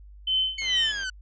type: tone with tremolo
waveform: sine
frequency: 3062 Hz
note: G7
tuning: 41 cents flat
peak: -20 dBFS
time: 0.27-0.92 s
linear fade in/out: 5 ms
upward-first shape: sine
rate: 2.4 Hz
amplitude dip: 90%
type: exponential sweep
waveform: sawtooth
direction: down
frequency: 2217 to 1480 Hz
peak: -25 dBFS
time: 0.58-1.1 s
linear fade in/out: 5 ms
type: click train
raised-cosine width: 0.3 ms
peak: -29 dBFS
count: 41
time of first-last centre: 0.62-1.033 s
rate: 96.8 Hz
effects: added 50 Hz sine -44 dBFS peak until 1.21 s + resampled to 16000 Hz